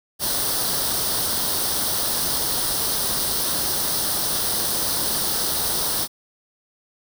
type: noise with comb filter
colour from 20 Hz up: white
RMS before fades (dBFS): -23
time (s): 0.19-6.08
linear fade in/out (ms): 50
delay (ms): 0.21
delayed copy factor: +0.7
effects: none

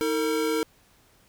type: tone pair together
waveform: square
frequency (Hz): 318.4 / 454.4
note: D#4 / A#4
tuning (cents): +40 / -44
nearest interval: tritone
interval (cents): 616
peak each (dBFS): -28 / -26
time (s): 0.01-0.63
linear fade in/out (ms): 0
effects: pink hiss -60 dBFS RMS until 1.28 s

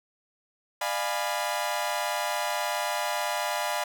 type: chord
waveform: sawtooth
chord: D diminished seventh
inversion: none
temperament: equal with one note detuned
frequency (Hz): 600 / 698.5 / 830.6 / 987.8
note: D5 / F5 / Ab5 / Cb6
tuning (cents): +37 / 0 / 0 / 0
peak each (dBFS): -29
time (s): 0.81-3.84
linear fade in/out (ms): 5
effects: none

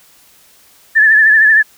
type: tone with vibrato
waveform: sine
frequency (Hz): 1745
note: A6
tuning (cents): -15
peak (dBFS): -5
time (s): 0.95-1.63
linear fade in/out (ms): 20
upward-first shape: triangle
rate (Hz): 13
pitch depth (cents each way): 66
effects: white hiss -47 dBFS RMS until 1.77 s

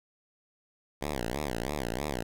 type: tone with vibrato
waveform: 5% pulse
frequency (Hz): 65.2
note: C2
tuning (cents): -5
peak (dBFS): -20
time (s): 1.01-2.23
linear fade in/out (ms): 10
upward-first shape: sine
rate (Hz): 3.1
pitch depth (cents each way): 260
effects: none

